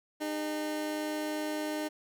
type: tone pair together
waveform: 25% pulse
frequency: 305.2 / 406.4 Hz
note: D#4 / G#4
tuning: -33 / -38 cents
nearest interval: perfect fourth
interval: 495 cents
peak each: -29 / -38 dBFS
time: 0.2-1.89 s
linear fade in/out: 20 ms
effects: none